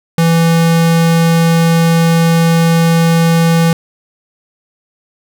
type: tone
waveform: square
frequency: 166 Hz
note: E3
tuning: 12 cents sharp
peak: -8 dBFS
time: 0.18-3.73 s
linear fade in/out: 2 ms
effects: none